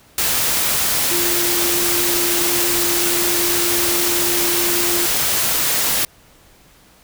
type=tone in noise; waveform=sine; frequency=347.5 Hz; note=F4; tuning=9 cents flat; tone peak=-23 dBFS; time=1.11-5.06 s; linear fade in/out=2 ms; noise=white; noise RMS=-18 dBFS; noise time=0.18-6.05 s; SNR=-8 dB; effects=pink hiss -50 dBFS RMS until 7.03 s